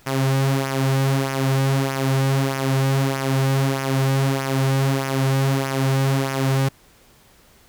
sawtooth tone with flanger, 134.9 Hz, C#3, 47 cents flat, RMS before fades -20 dBFS, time 0.06-6.69 s, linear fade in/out 10 ms, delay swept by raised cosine 0.24 to 4.54 ms, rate 1.6 Hz, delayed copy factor -0.6, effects pink hiss -53 dBFS RMS until 7.68 s

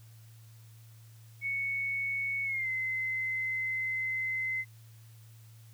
sine tone with pitch glide, 2217 to 2057 Hz, C#7 to C7, 0 to -30 cents, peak -30 dBFS, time 1.41-4.65 s, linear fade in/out 50 ms, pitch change -130 cents, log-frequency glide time 2.44-2.69 s, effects added 112 Hz sine -51 dBFS peak until 5.73 s + white hiss -63 dBFS RMS until 5.73 s

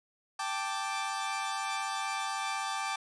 sawtooth chord, G suspended second, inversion none, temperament equal, 784 / 880 / 1174.7 Hz, G5 / A5 / D6, 0 / 0 / 0 cents, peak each -33 / -34 / -32 dBFS, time 0.39-2.96 s, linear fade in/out 5 ms, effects resampled to 22050 Hz

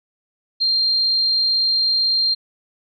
sine tone, 4186 Hz, C8, in tune, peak -15 dBFS, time 0.6-2.35 s, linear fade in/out 20 ms, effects none

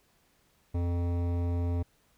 sine tone with hard clipping, 86.8 Hz, F2, 10 cents flat, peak -29 dBFS, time 0.74-1.83 s, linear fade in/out 10 ms, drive 15 dB, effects pink hiss -68 dBFS RMS until 2.17 s

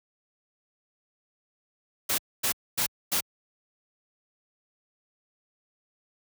white noise bursts, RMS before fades -26 dBFS, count 4, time 2.09-3.208 s, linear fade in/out 10 ms, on 92 ms, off 250 ms, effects high-pass 60 Hz 12 dB/octave

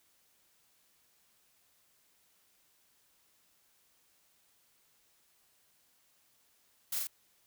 blue noise with echo, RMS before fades -35 dBFS, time 6.92-6.99 s, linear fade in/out 5 ms, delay 41 ms, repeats 2, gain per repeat -2 dB, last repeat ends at 7.072 s, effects white hiss -70 dBFS RMS until 7.46 s

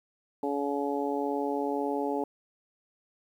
harmonic tone, 141.8 Hz, C#3, 40 cents sharp, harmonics 2 / 3 / 4 / 5 / 6, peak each -32 / -32 / -36 / -38 / -34 dBFS, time 0.43-2.24 s, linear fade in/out 2 ms, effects 10-bit

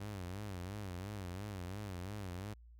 sawtooth tone with vibrato, 96.3 Hz, G2, 30 cents flat, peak -38 dBFS, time 0-2.54 s, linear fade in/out 10 ms, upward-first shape sine, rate 2.9 Hz, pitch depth 160 cents each way, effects added 58 Hz sine -55 dBFS peak until 2.79 s

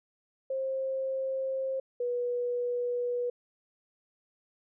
sine tone pair in turn, 531 / 487.2 Hz, C5 / B4, +25 / -24 cents, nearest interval minor second, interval 149 cents, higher first, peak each -29 / -28 dBFS, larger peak second, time 0.5-1.8 / 2-3.3 s, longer neither, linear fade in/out 5 ms, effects none

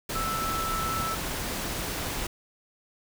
sine tone in noise, 1318.5 Hz, E6, in tune, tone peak -29 dBFS, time 0.15-1.15 s, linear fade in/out 5 ms, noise pink, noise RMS -32 dBFS, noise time 0.09-2.27 s, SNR 0 dB, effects none

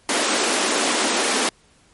pink high-pass noise, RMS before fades -20 dBFS, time 0.09-1.49 s, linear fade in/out 2 ms, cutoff 230 Hz, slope 48 dB/octave, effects pink hiss -56 dBFS RMS until 1.93 s + MP3 48 kbps

